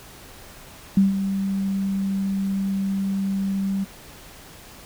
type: tone with ADSR envelope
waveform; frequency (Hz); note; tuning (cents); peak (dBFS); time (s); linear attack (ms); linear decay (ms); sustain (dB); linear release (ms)
sine; 195; G3; -9; -11; 0.97-3.85; 4; 150; -10; 19
effects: pink hiss -44 dBFS RMS until 4.85 s